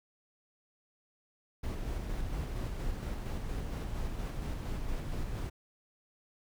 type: noise with tremolo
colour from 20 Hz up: brown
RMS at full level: -35 dBFS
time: 1.63-5.5 s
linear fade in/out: 10 ms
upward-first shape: square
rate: 4.3 Hz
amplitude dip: 25%
effects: none